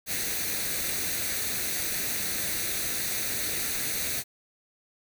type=noise with comb filter; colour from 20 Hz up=white; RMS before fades=-30 dBFS; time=0.06-4.24 s; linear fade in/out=50 ms; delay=0.48 ms; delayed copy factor=+0.6; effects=none